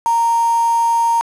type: tone with quantisation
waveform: sine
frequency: 928 Hz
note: A#5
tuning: 8 cents flat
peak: -12 dBFS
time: 0.06-1.21 s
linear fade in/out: 0 ms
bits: 4
effects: low-pass 8000 Hz 12 dB/octave